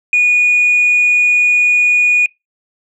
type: tone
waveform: sine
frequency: 2456 Hz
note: D#7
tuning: 23 cents flat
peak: -6 dBFS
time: 0.13-2.26 s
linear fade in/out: 2 ms
effects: noise-tail reverb RT60 0.2 s tail -25 dB re dry + tanh soft clip ceiling -5 dBFS